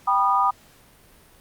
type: chord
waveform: sine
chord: G augmented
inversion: none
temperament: just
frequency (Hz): 784 / 980 / 1225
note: G5 / B5 / D#6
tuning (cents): 0 / -14 / -27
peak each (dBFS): -23 / -21 / -20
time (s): 0.07-0.51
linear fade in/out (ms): 10
effects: pink hiss -53 dBFS RMS until 1.4 s + Opus 48 kbps